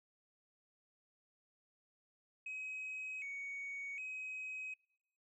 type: tone with pitch steps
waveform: sine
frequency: 2538 / 2235 / 2533 Hz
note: D#7 / C#7 / D#7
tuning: +34 / +14 / +30 cents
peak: -40 dBFS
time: 2.46-4.74 s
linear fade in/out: 5 ms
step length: 760 ms
effects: noise-tail reverb RT60 0.8 s tail -26 dB re dry + tanh soft clip ceiling -39 dBFS